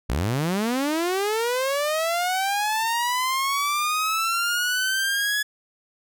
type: linear sweep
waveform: sawtooth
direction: up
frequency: 51.3 to 1700 Hz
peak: -18 dBFS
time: 0.09-5.43 s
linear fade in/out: 10 ms
effects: none